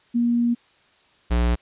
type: tone pair in turn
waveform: sine / square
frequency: 237.5 / 59.38 Hz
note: A#3 / A#1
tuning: +33 / +33 cents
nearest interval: 2 octaves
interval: 2400 cents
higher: first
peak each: -17 / -18 dBFS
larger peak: first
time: 0.14-0.55 / 1.3-1.56 s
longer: first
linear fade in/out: 20 ms
effects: white hiss -58 dBFS RMS until 1.61 s + resampled to 8000 Hz